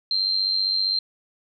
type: tone with amplitude modulation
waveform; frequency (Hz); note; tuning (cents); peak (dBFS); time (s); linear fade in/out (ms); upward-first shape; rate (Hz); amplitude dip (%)
sine; 4150; C8; -15; -17; 0.11-0.99; 2; sine; 95.3; 65
effects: none